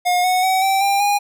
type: tone with pitch steps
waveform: square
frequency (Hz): 717 / 735.9 / 755.3 / 775.1 / 795.6 / 816.5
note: F5 / F#5 / F#5 / G5 / G5 / G#5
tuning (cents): +45 / -10 / +35 / -20 / +25 / -30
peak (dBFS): -15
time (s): 0.05-1.19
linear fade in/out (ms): 20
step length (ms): 190
effects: none